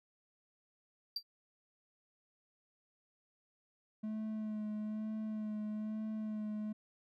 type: tone with exponential decay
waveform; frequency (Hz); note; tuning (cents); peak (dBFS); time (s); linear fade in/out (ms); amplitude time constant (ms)
triangle; 4699; D8; 0; -31; 1.16-1.23; 5; 15
type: tone with vibrato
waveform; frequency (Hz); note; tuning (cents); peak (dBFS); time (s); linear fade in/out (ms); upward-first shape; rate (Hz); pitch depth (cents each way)
triangle; 214.8; A3; -41; -35; 4.03-6.73; 10; sine; 1.1; 21
effects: none